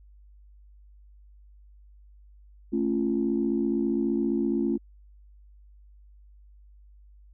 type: chord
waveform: sine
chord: A augmented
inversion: none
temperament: just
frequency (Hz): 220 / 275 / 343.8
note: A3 / C#4 / E#4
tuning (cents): 0 / -14 / -27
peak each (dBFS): -27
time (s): 2.72-4.78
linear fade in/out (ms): 20
effects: tanh soft clip ceiling -14 dBFS + added 50 Hz sine -50 dBFS peak until 7.33 s